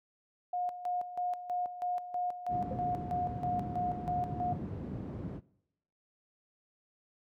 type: tone with tremolo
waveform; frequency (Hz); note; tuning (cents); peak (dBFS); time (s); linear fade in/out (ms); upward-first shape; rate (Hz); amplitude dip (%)
sine; 717; F5; +45; -31; 0.53-4.53; 5; square; 3.1; 75
type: low-pass noise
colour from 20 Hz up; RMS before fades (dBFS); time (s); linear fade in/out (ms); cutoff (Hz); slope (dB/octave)
white; -38; 2.48-5.41; 50; 200; 12
type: tone with exponential decay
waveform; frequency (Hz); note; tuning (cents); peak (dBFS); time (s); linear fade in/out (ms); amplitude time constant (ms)
sine; 523.3; C5; 0; -31; 2.71-2.8; 2; 18
effects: noise-tail reverb RT60 0.8 s tail -22 dB re dry + high-pass 80 Hz 12 dB/octave